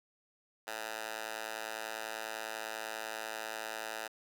10% pulse tone with high-pass filter, 110.1 Hz, A2, 2 cents sharp, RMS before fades -41 dBFS, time 0.67-4.08 s, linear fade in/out 10 ms, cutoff 910 Hz, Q 1.2, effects none

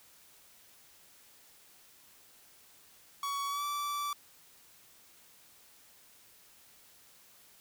45% pulse tone with pitch glide, 1124 to 1161 Hz, C#6 to D6, +24 to -20 cents, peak -33 dBFS, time 3.23-4.13 s, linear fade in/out 2 ms, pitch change +56 cents, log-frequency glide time 3.48-3.64 s, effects white hiss -60 dBFS RMS until 7.6 s

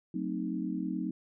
sine chord, F# diminished seventh, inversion none, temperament equal with one note detuned, 185 / 224 / 261.6 / 311.1 Hz, F#3 / A3 / C4 / Eb4, 0 / +31 / 0 / 0 cents, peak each -36 / -38 / -37 / -36 dBFS, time 0.14-1.11 s, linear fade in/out 5 ms, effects none

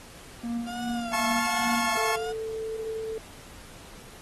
triangle tone with tremolo, 234.9 Hz, A#3, 13 cents sharp, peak -25 dBFS, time 0.43-1.97 s, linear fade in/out 10 ms, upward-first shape sine, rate 2.5 Hz, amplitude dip 75%
35% pulse tone with vibrato, 698.5 Hz, F5, in tune, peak -33 dBFS, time 0.66-2.33 s, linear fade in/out 20 ms, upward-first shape sine, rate 1.3 Hz, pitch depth 81 cents each way
25% pulse chord, F augmented, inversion none, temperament just, 698.5 / 873.1 / 1091.3 Hz, F5 / A5 / C#6, 0 / -14 / -27 cents, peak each -29 / -26 / -25 dBFS, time 1.13-2.16 s, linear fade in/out 5 ms
sine tone, 442.6 Hz, A4, 10 cents sharp, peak -30 dBFS, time 1.97-3.18 s, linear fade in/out 2 ms
effects pink hiss -48 dBFS RMS until 4.21 s + AAC 32 kbps

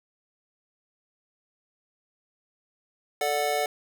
square chord, D major, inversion second, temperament just, 440.5 / 587.3 / 734.2 Hz, A4 / D5 / F#5, +2 / 0 / -14 cents, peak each -31 / -30 / -28 dBFS, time 3.21-3.66 s, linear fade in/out 2 ms, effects none

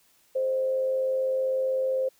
sine tone with frequency modulation, 523.3 Hz, C5, in tune, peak -23 dBFS, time 0.35-2.09 s, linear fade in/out 10 ms, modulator 95.7 Hz, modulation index 0.27, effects white hiss -63 dBFS RMS until 2.19 s

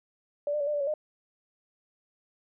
sine tone with pitch steps, 581 / 598 / 569 / 597 / 582 / 557 / 609 Hz, D5 / D5 / C#5 / D5 / D5 / C#5 / D#5, -19 / +31 / +45 / +28 / -16 / +8 / -37 cents, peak -26 dBFS, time 0.47-0.939 s, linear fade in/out 2 ms, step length 67 ms, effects none

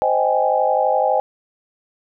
sine chord, Ab major seventh, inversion first, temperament just, 519.1 / 623 / 778.7 / 830.6 Hz, C5 / Eb5 / G5 / Ab5, -14 / +2 / -12 / 0 cents, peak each -20 dBFS, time 0.02-1.2 s, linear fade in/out 0 ms, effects none

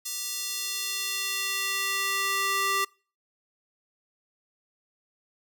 square tone with high-pass filter sweep, 392 Hz, G4, in tune, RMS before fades -29 dBFS, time 0.05-2.85 s, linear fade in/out 10 ms, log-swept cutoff 5800 to 1100 Hz, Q 1, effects noise-tail reverb RT60 0.4 s tail -26 dB re dry

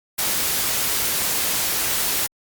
white noise, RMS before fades -22 dBFS, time 0.18-2.27 s, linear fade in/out 10 ms, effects Opus 48 kbps

